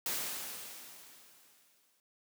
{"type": "noise with exponential decay", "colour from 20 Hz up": "white", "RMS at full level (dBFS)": -34, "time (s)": [0.06, 2], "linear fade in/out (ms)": 1, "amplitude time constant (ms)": 420, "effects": ["high-pass 150 Hz 12 dB/octave"]}